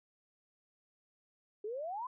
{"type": "exponential sweep", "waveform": "sine", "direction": "up", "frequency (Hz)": [402.5, 1046.5], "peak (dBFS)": -37, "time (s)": [1.64, 2.07], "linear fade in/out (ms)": 5, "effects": []}